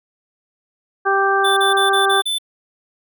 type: harmonic tone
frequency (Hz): 392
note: G4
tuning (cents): 0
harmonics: 1 / 2 / 3 / 4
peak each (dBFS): -19 / -19 / -19 / -19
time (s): 1.05-2.22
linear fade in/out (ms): 20
type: tone bursts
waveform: square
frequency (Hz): 3520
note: A7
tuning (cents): 0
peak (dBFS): -19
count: 6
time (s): 1.44-2.385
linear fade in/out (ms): 10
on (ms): 130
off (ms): 33
effects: none